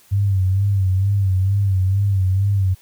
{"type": "tone with vibrato", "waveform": "sine", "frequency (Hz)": 96.9, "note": "G2", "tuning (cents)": -20, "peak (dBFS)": -14, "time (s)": [0.11, 2.75], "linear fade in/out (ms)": 20, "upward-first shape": "sine", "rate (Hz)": 2.2, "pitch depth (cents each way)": 70, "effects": ["white hiss -52 dBFS RMS until 2.81 s"]}